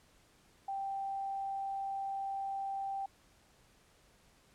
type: tone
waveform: sine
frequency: 784 Hz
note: G5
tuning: in tune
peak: -35 dBFS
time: 0.68-3.06 s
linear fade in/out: 5 ms
effects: pink hiss -66 dBFS RMS until 4.54 s + low-pass 11000 Hz 12 dB/octave